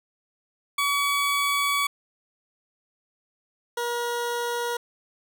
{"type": "tone pair in turn", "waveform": "20% pulse", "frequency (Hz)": [1135, 477.2], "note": ["C#6", "A#4"], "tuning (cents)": [41, 41], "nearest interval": "octave + minor third", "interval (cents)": 1500, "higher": "first", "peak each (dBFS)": [-17, -21], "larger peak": "first", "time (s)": [[0.78, 1.87], [3.77, 4.77]], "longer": "first", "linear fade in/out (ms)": 5, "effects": []}